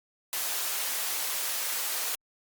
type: high-pass noise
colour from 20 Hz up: white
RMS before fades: -31 dBFS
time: 0.33-2.15 s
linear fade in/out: 0 ms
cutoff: 530 Hz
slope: 12 dB/octave
effects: Opus 48 kbps

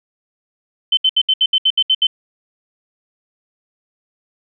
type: tone bursts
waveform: sine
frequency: 3069 Hz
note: G7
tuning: 37 cents flat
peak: -10 dBFS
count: 10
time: 0.92-2.07 s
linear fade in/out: 5 ms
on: 52 ms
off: 70 ms
effects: none

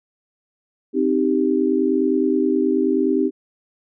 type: chord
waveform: sine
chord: C minor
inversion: none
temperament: equal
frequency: 261.6 / 311.1 / 392 Hz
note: C4 / Eb4 / G4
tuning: 0 / 0 / 0 cents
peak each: -20 dBFS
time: 0.93-3.31 s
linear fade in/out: 50 ms
effects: none

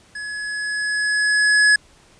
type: tone with level ramp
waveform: square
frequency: 1692 Hz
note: G#6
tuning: 32 cents sharp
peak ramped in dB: -29 to -11 dBFS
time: 0.15-1.76 s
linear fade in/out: 5 ms
effects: pink hiss -52 dBFS RMS until 2.19 s + resampled to 22050 Hz

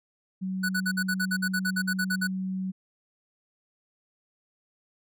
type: tone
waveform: sine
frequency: 188.2 Hz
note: F#3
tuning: 30 cents sharp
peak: -28 dBFS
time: 0.41-2.72 s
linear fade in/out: 20 ms
type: tone bursts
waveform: square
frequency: 1480 Hz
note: F#6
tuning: in tune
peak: -26 dBFS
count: 15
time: 0.63-2.273 s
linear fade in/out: 10 ms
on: 61 ms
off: 52 ms
effects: none

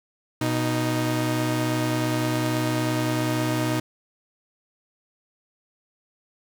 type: tone pair together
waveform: sawtooth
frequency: 122.54 / 311.1 Hz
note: B2 / D#4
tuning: -13 / 0 cents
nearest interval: octave + major third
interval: 1613 cents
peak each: -21 dBFS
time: 0.41-3.8 s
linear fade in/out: 5 ms
effects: 9-bit

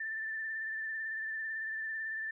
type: tone with vibrato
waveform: sine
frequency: 1773 Hz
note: A6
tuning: 13 cents sharp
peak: -35 dBFS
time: 0-2.31 s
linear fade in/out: 5 ms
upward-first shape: triangle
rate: 18 Hz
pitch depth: 31 cents each way
effects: none

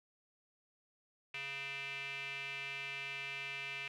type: tone with band-pass filter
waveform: square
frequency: 138.59 Hz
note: C#3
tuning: in tune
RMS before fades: -43 dBFS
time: 1.34-3.88 s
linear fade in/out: 2 ms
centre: 2500 Hz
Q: 6.4
effects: none

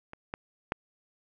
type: clicks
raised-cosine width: 0.5 ms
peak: -27 / -19 / -13 dBFS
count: 3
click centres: 0.134 / 0.339 / 0.721 s
effects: none

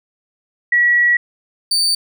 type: tone pair in turn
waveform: sine / 35% pulse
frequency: 1928 / 4586 Hz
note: B6 / D8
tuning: -42 / -42 cents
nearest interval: octave + minor third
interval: 1500 cents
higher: second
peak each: -10 / -12 dBFS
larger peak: first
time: 0.72-1.17 / 1.71-1.95 s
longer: first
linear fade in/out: 5 ms
effects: none

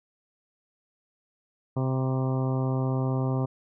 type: harmonic tone with a mistuned harmonic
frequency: 130.81 Hz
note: C3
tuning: in tune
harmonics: 1 / 2 / 3 / 4 / 5 / 6 / 7 / 8 / 9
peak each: -25 / -31 / -35 / -37 / -39 / -41 / -42 / -43 / -44 dBFS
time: 1.76-3.46 s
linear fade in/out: 10 ms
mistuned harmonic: 7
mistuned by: +49 cents
effects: none

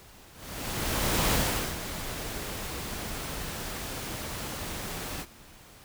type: noise with ADSR envelope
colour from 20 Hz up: pink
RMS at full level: -25 dBFS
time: 0.33-5.26 s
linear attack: 990 ms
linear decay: 430 ms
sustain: -11 dB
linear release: 47 ms
effects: pink hiss -52 dBFS RMS until 5.84 s

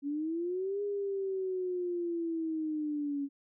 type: linear two-way sweep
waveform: sine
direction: up then down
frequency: 277.7 to 410 to 277.7 Hz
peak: -31 dBFS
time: 0.02-3.29 s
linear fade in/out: 50 ms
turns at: 0.82 s
effects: none

